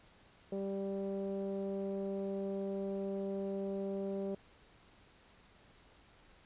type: tone with low-pass filter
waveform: sawtooth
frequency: 196 Hz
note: G3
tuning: in tune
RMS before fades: -38 dBFS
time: 0.52-4.35 s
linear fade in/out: 5 ms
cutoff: 500 Hz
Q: 6.8
effects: pink hiss -63 dBFS RMS until 6.45 s + resampled to 8000 Hz